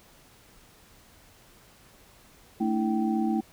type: tone cluster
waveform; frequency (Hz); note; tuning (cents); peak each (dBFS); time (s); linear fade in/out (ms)
sine; 221.9 / 290.4 / 325.8 / 774; A3 / D4 / E4 / G5; +15 / -19 / -20 / -22; -26 / -34 / -28 / -33; 2.6-3.41; 10
effects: pink hiss -56 dBFS RMS until 3.52 s